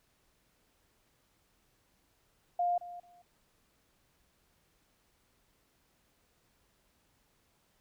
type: tone with echo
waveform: sine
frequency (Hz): 704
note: F5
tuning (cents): +14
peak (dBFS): -27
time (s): 2.59-2.78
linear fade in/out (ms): 5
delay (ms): 220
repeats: 2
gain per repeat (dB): -15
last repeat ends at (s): 3.22
effects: pink hiss -72 dBFS RMS until 7.8 s